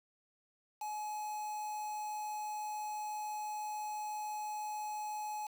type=tone with quantisation; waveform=triangle; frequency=847 Hz; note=G#5; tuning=34 cents sharp; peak=-36 dBFS; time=0.81-5.47 s; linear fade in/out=5 ms; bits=8; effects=none